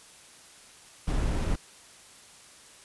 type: noise with sample-and-hold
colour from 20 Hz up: brown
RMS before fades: -27 dBFS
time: 1.07-1.56 s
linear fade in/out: 10 ms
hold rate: 8820 Hz
effects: white hiss -52 dBFS RMS until 2.84 s + resampled to 24000 Hz